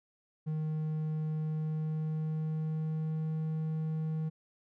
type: tone with pitch glide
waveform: triangle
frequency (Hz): 155.56 to 157.73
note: D#3 to D#3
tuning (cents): 0 to +24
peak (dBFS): -29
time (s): 0.46-4.3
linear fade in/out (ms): 20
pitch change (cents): +24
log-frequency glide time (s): 1.37-3.34
effects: none